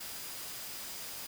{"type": "tone in noise", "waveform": "sine", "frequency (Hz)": 4915, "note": "D#8", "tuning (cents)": -22, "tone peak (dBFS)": -52, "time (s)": [0, 1.27], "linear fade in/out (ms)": 10, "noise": "white", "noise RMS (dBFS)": -43, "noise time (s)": [0, 1.27], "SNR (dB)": -12, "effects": []}